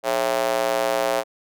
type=tone with high-pass filter; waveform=square; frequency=60.3 Hz; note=B1; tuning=41 cents flat; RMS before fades=-22 dBFS; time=0.03-1.24 s; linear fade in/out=50 ms; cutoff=590 Hz; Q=3.2; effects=none